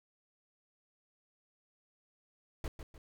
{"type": "noise with echo", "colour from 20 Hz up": "brown", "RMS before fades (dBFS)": -36, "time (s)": [2.64, 2.68], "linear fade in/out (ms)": 2, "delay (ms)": 150, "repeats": 2, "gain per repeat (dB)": -8, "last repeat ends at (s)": 2.98, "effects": []}